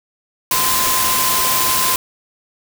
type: tone in noise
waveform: sine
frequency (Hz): 1034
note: C6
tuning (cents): -21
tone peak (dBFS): -20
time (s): 0.51-1.96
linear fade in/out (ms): 2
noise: white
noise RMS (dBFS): -17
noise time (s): 0.51-1.96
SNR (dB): -6
effects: none